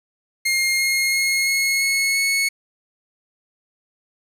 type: tone with pitch steps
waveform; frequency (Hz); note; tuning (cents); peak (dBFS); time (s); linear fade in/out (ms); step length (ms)
sawtooth; 2131 / 2145 / 2158 / 2172 / 2186 / 2200; C7 / C7 / C#7 / C#7 / C#7 / C#7; +31 / +42 / -47 / -36 / -25 / -14; -14; 0.45-2.49; 10; 340
effects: resampled to 32000 Hz + 8-bit